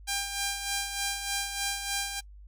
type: tone with tremolo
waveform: 5% pulse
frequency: 798 Hz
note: G5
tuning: 31 cents sharp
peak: -16 dBFS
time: 0.07-2.21 s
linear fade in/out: 20 ms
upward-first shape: sine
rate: 3.3 Hz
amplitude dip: 55%
effects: noise-tail reverb RT60 0.1 s tail -24 dB re dry + added 50 Hz sine -46 dBFS peak until 2.47 s